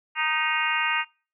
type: harmonic tone with a mistuned harmonic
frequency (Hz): 310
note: D#4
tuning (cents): -6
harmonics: 3 / 4 / 5 / 6 / 7 / 8 / 9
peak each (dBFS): -30 / -30 / -30 / -30 / -30 / -30 / -30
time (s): 0.15-1.05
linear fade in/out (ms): 50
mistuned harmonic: 6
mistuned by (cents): +31
effects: noise-tail reverb RT60 0.4 s tail -26 dB re dry